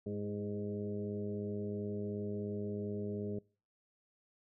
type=harmonic tone with a mistuned harmonic; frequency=102.9 Hz; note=G#2; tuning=16 cents flat; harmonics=1 / 2 / 3 / 4 / 5 / 6; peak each=-43 / -40 / -48 / -41 / -52 / -51 dBFS; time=0.06-3.39 s; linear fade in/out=5 ms; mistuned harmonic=3; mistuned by=+37 cents; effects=noise-tail reverb RT60 0.4 s tail -25 dB re dry